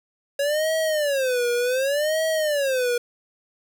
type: tone with vibrato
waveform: square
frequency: 554.4 Hz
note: C#5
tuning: in tune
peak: -21 dBFS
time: 0.39-2.98 s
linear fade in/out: 5 ms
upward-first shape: sine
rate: 0.67 Hz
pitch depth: 250 cents each way
effects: 8-bit